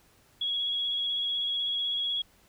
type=tone with vibrato; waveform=sine; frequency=3330 Hz; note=G#7; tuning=4 cents sharp; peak=-27 dBFS; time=0.41-2.22 s; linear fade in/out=5 ms; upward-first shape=sine; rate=16 Hz; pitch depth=19 cents each way; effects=pink hiss -62 dBFS RMS until 2.48 s